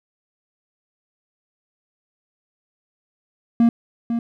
triangle tone with echo, 233.1 Hz, A#3, in tune, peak -9 dBFS, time 3.6-3.69 s, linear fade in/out 2 ms, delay 500 ms, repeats 1, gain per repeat -8 dB, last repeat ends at 4.19 s, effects none

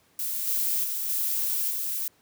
violet noise with level steps, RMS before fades -30 / -26 / -30 / -27 / -30 dBFS, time 0.19-2.08 s, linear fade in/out 2 ms, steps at 0.47 / 0.84 / 1.09 / 1.7 s, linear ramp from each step 5 ms, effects pink hiss -63 dBFS RMS until 2.21 s + high-pass 100 Hz 12 dB/octave

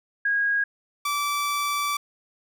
sine / sawtooth tone pair in turn, 1640 / 1159.7 Hz, G#6 / D6, -22 / -22 cents, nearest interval tritone, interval 600 cents, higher first, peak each -20 dBFS, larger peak neither, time 0.25-0.64 / 1.05-1.97 s, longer second, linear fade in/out 5 ms, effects none

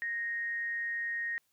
sine tone with frequency modulation, 1864.7 Hz, A#6, in tune, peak -32 dBFS, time 0.02-1.38 s, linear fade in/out 0 ms, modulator 210 Hz, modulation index 0.22, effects white hiss -75 dBFS RMS until 1.52 s

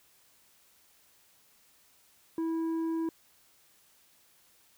sine tone with tanh clipping, 326.7 Hz, E4, 15 cents flat, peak -30 dBFS, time 2.38-3.09 s, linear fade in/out 2 ms, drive 6 dB, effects white hiss -64 dBFS RMS until 4.77 s

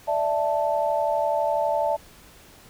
sine chord, D suspended second, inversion none, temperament equal, 587.3 / 659.3 / 880 Hz, D5 / E5 / A5, 0 / 0 / 0 cents, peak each -25 dBFS, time 0.07-1.97 s, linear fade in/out 20 ms, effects pink hiss -50 dBFS RMS until 2.69 s

